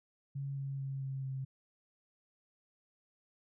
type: tone with pitch steps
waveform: sine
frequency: 138.59 / 137.24 / 135.89 / 134.57 / 133.25 Hz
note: C#3 / C#3 / C#3 / C3 / C3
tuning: 0 / -17 / -34 / +49 / +32 cents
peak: -36 dBFS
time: 0.35-1.45 s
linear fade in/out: 10 ms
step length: 220 ms
effects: none